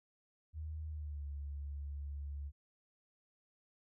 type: tone with pitch glide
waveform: sine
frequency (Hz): 77.78 to 71.32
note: D#2 to C#2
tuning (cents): 0 to +50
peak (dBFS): -40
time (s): 0.53-2.52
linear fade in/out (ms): 50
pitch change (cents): -150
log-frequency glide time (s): 0.88-1.25
effects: none